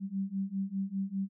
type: beating tone pair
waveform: sine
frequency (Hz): 191.8 / 196.8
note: G3 / G3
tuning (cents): -37 / +7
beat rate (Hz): 5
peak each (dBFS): -35 / -34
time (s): 0-1.29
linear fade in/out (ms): 50
effects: none